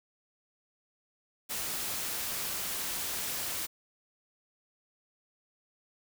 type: noise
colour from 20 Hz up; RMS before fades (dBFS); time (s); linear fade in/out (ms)
white; -35; 1.49-3.67; 20
effects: none